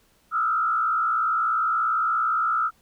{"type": "tone with frequency modulation", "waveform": "sine", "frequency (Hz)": 1318.5, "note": "E6", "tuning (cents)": 0, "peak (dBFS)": -20, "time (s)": [0.31, 2.71], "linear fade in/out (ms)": 50, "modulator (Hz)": 60.2, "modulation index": 1.2, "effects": ["pink hiss -62 dBFS RMS until 2.81 s"]}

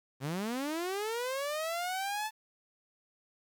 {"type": "linear sweep", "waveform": "sawtooth", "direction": "up", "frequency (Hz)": [125.7, 880], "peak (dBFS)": -29, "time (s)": [0.2, 2.31], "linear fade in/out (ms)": 50, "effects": ["10-bit"]}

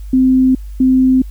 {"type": "tone pair in turn", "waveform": "sine", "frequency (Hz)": [259.2, 259.2], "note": ["C4", "C4"], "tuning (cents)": [-16, -16], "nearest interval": "unison", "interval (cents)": 0, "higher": "neither", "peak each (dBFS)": -7, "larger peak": "neither", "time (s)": [[0.13, 0.55], [0.8, 1.22]], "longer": "neither", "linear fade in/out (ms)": 5, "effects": ["added 50 Hz sine -25 dBFS peak until 1.3 s", "white hiss -51 dBFS RMS until 1.3 s"]}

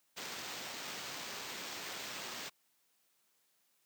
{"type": "noise with sample-and-hold", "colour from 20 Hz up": "white", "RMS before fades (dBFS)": -44, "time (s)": [0.16, 2.5], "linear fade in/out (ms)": 20, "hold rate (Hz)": 11025, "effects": ["white hiss -75 dBFS RMS until 3.85 s", "high-pass 150 Hz 12 dB/octave"]}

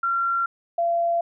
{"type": "tone pair in turn", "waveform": "sine", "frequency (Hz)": [1371, 682.5], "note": ["F6", "F5"], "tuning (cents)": [-32, -40], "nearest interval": "octave", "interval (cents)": 1208, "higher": "first", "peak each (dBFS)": [-20, -19], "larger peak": "second", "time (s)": [[0.03, 0.46], [0.78, 1.21]], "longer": "neither", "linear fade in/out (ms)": 5, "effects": []}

